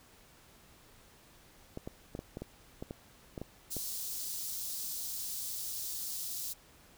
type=clicks; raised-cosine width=2 ms; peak=-26 dBFS; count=11; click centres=1.774 / 1.875 / 2.151 / 2.191 / 2.371 / 2.42 / 2.825 / 2.909 / 3.378 / 3.416 / 3.767 s
type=high-pass noise; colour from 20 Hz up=white; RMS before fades=-39 dBFS; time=3.7-6.54 s; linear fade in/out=20 ms; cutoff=4100 Hz; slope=24 dB/octave
effects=pink hiss -60 dBFS RMS until 6.97 s